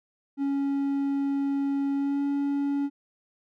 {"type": "tone with pitch glide", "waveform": "triangle", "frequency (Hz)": [278.2, 282.1], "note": ["C#4", "C#4"], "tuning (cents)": [6, 30], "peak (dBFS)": -22, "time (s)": [0.37, 2.9], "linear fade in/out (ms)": 50, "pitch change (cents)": 24, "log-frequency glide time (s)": [1.95, 2.22], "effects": []}